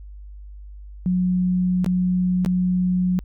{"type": "tone with dropouts", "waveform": "sine", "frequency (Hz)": 181.8, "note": "F#3", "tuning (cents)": -30, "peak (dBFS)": -17, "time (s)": [1.06, 3.19], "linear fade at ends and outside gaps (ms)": 0, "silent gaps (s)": [[1.845, 1.862], [2.448, 2.461]], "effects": ["added 50 Hz sine -36 dBFS peak until 3.24 s"]}